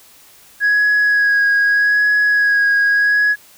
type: tone with vibrato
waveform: sine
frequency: 1661.2 Hz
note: G#6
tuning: in tune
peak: -9 dBFS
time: 0.6-3.36 s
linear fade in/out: 50 ms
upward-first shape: sine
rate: 0.81 Hz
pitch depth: 18 cents each way
effects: tanh soft clip ceiling -9 dBFS + white hiss -46 dBFS RMS until 3.57 s